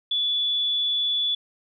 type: tone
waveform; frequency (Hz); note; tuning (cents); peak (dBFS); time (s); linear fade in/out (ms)
sine; 3442; A7; -39; -21; 0.11-1.35; 5
effects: none